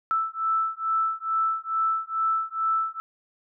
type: beating tone pair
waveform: sine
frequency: 1318.5 / 1320.8 Hz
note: E6 / E6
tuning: 0 / +3 cents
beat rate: 2.3 Hz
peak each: -26 dBFS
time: 0.11-3 s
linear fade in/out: 0 ms
effects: none